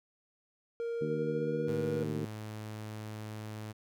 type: tone with pitch glide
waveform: triangle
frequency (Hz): 466.2 to 479.3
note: A#4 to A#4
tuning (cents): 0 to +48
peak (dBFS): -31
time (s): 0.8-2.03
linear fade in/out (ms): 0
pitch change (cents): +48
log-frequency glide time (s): 1.05-1.77
type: harmonic tone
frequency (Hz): 76.2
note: D#2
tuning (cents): -36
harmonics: 2 / 3 / 4 / 5 / 6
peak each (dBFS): -37 / -39 / -40 / -41 / -42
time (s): 1.01-2.25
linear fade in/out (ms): 5
type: tone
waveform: sawtooth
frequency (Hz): 107.7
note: A2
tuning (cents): -37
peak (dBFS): -36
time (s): 1.67-3.73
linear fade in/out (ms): 20
effects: none